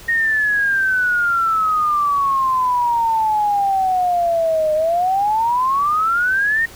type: exponential two-way sweep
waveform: sine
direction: down then up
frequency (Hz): 1866 to 611 to 1866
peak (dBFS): -14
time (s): 0.08-6.66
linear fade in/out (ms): 10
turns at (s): 4.74
effects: pink hiss -40 dBFS RMS until 6.75 s